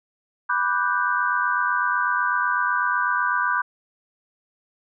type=chord; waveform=sine; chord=G major seventh; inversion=first; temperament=equal; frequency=987.8 / 1174.7 / 1480 / 1568 Hz; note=B5 / D6 / F#6 / G6; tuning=0 / 0 / 0 / 0 cents; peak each=-25 dBFS; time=0.49-3.62 s; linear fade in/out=10 ms; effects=none